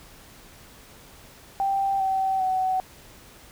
sine tone with pitch steps, 784 / 767.4 / 751.2 Hz, G5 / G5 / F#5, 0 / -37 / +26 cents, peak -21 dBFS, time 1.6-2.8 s, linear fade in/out 0 ms, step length 400 ms, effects pink hiss -49 dBFS RMS until 3.51 s

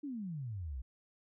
sine exponential sweep, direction down, 304.5 to 58.27 Hz, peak -38 dBFS, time 0.03-0.82 s, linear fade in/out 10 ms, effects none

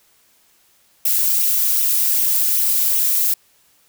violet noise with flanger, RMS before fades -17 dBFS, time 1.05-3.34 s, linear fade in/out 5 ms, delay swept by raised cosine 0.32 to 2.82 ms, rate 2.6 Hz, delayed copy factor +0.55, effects white hiss -57 dBFS RMS until 3.88 s

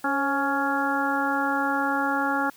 harmonic tone with a mistuned harmonic, 278.7 Hz, C#4, 9 cents sharp, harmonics 1 / 2 / 3 / 4 / 5 / 6, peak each -28 / -33 / -27 / -32 / -27 / -32 dBFS, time 0.04-2.5 s, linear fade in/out 5 ms, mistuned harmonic 2, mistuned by -49 cents, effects white hiss -53 dBFS RMS until 2.56 s

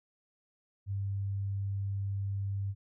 sine tone, 98.9 Hz, G2, 16 cents sharp, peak -31 dBFS, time 0.86-2.75 s, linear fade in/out 50 ms, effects none

